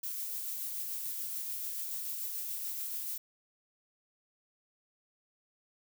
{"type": "noise with tremolo", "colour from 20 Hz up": "violet", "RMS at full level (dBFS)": -37, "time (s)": [0.03, 3.18], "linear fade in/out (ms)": 5, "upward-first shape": "sine", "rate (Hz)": 6.9, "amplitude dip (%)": 25, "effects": []}